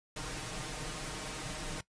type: noise with comb filter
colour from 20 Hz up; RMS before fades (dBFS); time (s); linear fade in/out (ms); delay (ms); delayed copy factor
pink; -40; 0.16-1.81; 5; 6.5; +1
effects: noise-tail reverb RT60 0.1 s tail -18 dB re dry + resampled to 22050 Hz